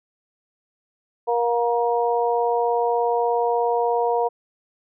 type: harmonic tone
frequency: 236.7 Hz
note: A#3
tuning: 27 cents sharp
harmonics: 2 / 3 / 4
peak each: -21 / -23 / -24 dBFS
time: 1.27-4.29 s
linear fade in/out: 20 ms
effects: none